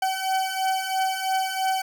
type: beating tone pair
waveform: 40% pulse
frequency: 759 / 762 Hz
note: F#5 / G5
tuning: +44 / -49 cents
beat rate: 3 Hz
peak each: -27 / -24 dBFS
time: 0.02-1.82 s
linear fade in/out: 5 ms
effects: none